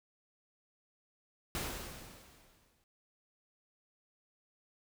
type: noise with exponential decay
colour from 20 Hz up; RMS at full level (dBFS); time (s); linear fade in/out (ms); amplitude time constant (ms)
pink; -36; 1.55-2.84; 1; 280
effects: none